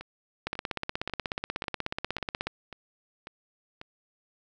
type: two click trains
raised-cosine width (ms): 0.3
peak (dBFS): -14 / -24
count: 34 / 8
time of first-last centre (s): 0.47-2.47 / 0.01-3.814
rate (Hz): 16.5 / 1.84
effects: none